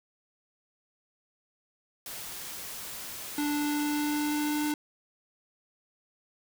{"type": "noise", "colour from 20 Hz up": "white", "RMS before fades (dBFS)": -40, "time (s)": [2.06, 4.72], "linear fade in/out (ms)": 2}
{"type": "tone with pitch glide", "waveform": "square", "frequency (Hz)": [293.7, 298.5], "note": ["D4", "D4"], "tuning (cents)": [0, 28], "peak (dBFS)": -28, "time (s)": [3.38, 4.74], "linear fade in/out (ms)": 2, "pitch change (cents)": 28, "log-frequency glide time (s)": [3.55, 4.62]}
{"effects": []}